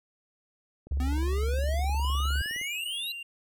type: click train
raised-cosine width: 2 ms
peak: -34 dBFS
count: 35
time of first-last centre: 0.87-2.614 s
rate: 19.5 Hz
type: tone with vibrato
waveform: sine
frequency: 69.3 Hz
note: C#2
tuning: in tune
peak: -25 dBFS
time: 0.91-2.42 s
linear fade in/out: 5 ms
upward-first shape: triangle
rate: 18 Hz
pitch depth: 45 cents each way
type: exponential sweep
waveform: square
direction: up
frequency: 247.9 to 4060 Hz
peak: -33 dBFS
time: 1-3.12 s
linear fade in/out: 2 ms
type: tone with pitch glide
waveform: triangle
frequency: 2912 to 2780 Hz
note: F#7 to F7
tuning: -28 to -9 cents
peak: -35 dBFS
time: 2.03-3.23 s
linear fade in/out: 5 ms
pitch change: -81 cents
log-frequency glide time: 2.6-3.06 s
effects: none